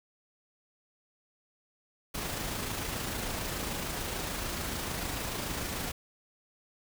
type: noise with amplitude modulation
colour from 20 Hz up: pink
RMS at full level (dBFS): -34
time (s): 2.14-5.92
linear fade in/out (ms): 10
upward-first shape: sine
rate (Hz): 26.8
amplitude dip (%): 30
effects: none